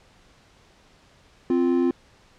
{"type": "tone pair together", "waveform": "triangle", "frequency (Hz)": [260.8, 348.1], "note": ["C4", "F4"], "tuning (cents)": [-5, -6], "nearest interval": "perfect fourth", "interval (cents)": 499, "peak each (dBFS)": -19, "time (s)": [1.5, 1.91], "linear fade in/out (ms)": 2, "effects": ["pink hiss -56 dBFS RMS until 2.38 s", "low-pass 6000 Hz 12 dB/octave"]}